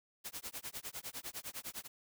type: noise with tremolo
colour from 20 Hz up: white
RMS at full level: -42 dBFS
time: 0.24-1.88 s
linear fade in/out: 20 ms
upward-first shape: sine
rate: 9.9 Hz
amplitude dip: 100%
effects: none